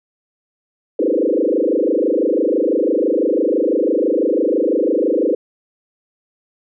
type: tone with frequency modulation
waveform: sine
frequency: 406.7 Hz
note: G#4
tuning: 36 cents flat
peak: -13 dBFS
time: 0.99-5.35 s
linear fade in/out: 5 ms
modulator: 26 Hz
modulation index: 4.7
effects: none